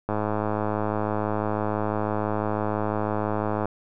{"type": "click train", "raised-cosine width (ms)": 1, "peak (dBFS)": -12, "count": 379, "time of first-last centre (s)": [0.09, 3.656], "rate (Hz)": 106, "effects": []}